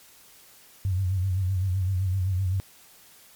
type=tone with vibrato; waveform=sine; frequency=93.7 Hz; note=F#2; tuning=22 cents sharp; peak=-22 dBFS; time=0.85-2.6 s; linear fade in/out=0 ms; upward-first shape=sine; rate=7.8 Hz; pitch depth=76 cents each way; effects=white hiss -53 dBFS RMS until 3.35 s + MP3 96 kbps